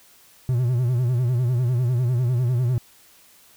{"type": "tone with vibrato", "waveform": "triangle", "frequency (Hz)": 123.47, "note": "B2", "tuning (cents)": 0, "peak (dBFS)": -16, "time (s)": [0.49, 2.78], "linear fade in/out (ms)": 0, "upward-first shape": "sine", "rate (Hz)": 10, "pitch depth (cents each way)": 92, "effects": ["white hiss -53 dBFS RMS until 3.56 s"]}